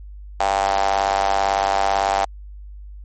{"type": "tone with high-pass filter", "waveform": "sawtooth", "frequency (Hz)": 98, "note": "G2", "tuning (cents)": 0, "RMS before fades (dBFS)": -19, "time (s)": [0.4, 2.25], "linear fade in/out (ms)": 0, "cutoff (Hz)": 750, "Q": 6.3, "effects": ["added 50 Hz sine -34 dBFS peak until 3.04 s", "MP3 32 kbps"]}